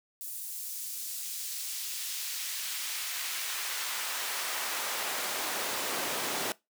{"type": "noise with high-pass filter sweep", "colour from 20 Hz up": "pink", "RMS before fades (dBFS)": -35, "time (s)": [0.21, 6.52], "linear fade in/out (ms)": 0, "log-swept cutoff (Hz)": [10000, 290], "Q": 0.7, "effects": ["noise-tail reverb RT60 0.2 s tail -21 dB re dry"]}